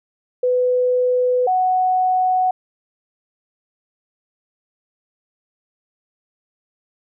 sine tone pair in turn, 499.5 / 740.7 Hz, B4 / F#5, +20 / +2 cents, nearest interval perfect fifth, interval 682 cents, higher second, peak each -14 dBFS, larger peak neither, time 0.43-1.47 / 1.47-2.51 s, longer neither, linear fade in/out 5 ms, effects none

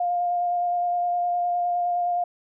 sine tone with vibrato, 705 Hz, F5, 16 cents sharp, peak -21 dBFS, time 0-2.24 s, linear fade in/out 5 ms, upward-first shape square, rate 9.7 Hz, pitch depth 10 cents each way, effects none

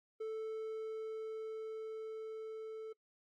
triangle tone with level ramp, 440 Hz, A4, in tune, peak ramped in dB -36 to -41 dBFS, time 0.2-2.93 s, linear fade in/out 10 ms, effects noise-tail reverb RT60 0.1 s tail -24 dB re dry + AAC 64 kbps

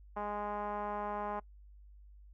5% pulse tone with low-pass filter, 207 Hz, G#3, 5 cents flat, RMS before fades -38 dBFS, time 0.16-1.4 s, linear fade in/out 10 ms, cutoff 910 Hz, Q 2.4, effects noise-tail reverb RT60 0.1 s tail -23 dB re dry + added 50 Hz sine -53 dBFS peak until 2.33 s

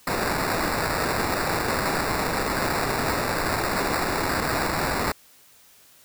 white noise with sample-and-hold, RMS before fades -25 dBFS, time 0.07-5.12 s, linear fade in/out 5 ms, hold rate 3150 Hz, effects white hiss -54 dBFS RMS until 6.04 s

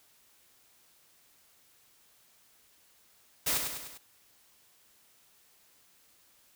white noise with echo, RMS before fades -29 dBFS, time 3.46-3.58 s, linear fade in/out 10 ms, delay 100 ms, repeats 4, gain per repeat -5 dB, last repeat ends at 3.98 s, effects white hiss -64 dBFS RMS until 6.55 s

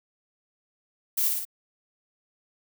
violet noise with echo, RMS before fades -25 dBFS, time 1.17-1.29 s, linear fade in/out 10 ms, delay 54 ms, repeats 3, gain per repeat -3 dB, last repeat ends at 1.452 s, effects none

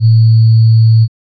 sine tone with sample-and-hold, 112.4 Hz, A2, 37 cents sharp, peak -3 dBFS, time 0-1.08 s, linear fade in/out 50 ms, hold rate 4410 Hz, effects resampled to 16000 Hz

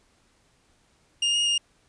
40% pulse tone with pitch steps, 2828 / 2858 / 2833 Hz, F7 / F7 / F7, +21 / +39 / +24 cents, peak -20 dBFS, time 1.22-1.58 s, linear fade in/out 5 ms, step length 120 ms, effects pink hiss -64 dBFS RMS until 1.88 s + resampled to 22050 Hz

